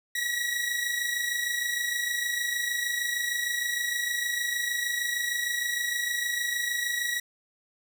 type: tone pair together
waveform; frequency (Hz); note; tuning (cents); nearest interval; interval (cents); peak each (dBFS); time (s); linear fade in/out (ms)
sawtooth; 1900.5 / 1927; A#6 / B6; +33 / -43; unison; 24; -29 / -25; 0.15-7.2; 5
effects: none